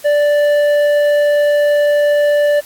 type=tone with tanh clipping; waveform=sine; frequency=586 Hz; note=D5; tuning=4 cents flat; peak=-11 dBFS; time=0.04-2.61 s; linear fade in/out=20 ms; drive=9 dB; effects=white hiss -39 dBFS RMS until 2.65 s + AAC 64 kbps